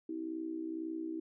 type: tone with amplitude modulation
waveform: sine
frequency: 322.9 Hz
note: E4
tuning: 36 cents flat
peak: -33 dBFS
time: 0.09-1.2 s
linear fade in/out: 5 ms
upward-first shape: sine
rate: 62 Hz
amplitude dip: 75%
effects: none